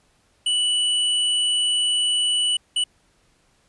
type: tone bursts at uneven times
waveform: square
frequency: 2960 Hz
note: F#7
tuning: in tune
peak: -19 dBFS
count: 2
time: 0.46-2.57 / 2.76-2.84 s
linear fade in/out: 5 ms
effects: pink hiss -62 dBFS RMS until 3.68 s + resampled to 24000 Hz